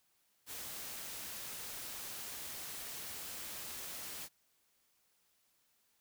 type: noise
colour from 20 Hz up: white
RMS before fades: -45 dBFS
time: 0.46-4.29 s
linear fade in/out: 50 ms
effects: white hiss -75 dBFS RMS until 6 s